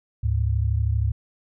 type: tone pair together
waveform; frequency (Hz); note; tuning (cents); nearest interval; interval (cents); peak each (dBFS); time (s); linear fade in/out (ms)
sine; 73.03 / 105.8; D2 / G#2; -9 / +33; tritone; 642; -22; 0.23-1.12; 10
effects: none